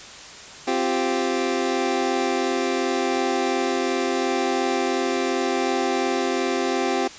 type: chord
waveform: 25% pulse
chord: C suspended fourth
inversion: none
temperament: equal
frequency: 261.6 / 349.2 / 392 Hz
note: C4 / F4 / G4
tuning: 0 / 0 / 0 cents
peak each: -22 / -22 / -21 dBFS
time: 0.67-7.08 s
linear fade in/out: 10 ms
effects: white hiss -40 dBFS RMS until 7.18 s + resampled to 16000 Hz